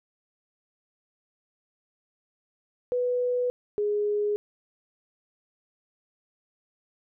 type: tone pair in turn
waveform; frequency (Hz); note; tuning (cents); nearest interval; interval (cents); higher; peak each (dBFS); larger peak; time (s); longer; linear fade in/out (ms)
sine; 493.9 / 415.3; B4 / G#4; 0 / 0; minor third; 300; first; -23; neither; 2.92-3.5 / 3.78-4.36; neither; 0
effects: none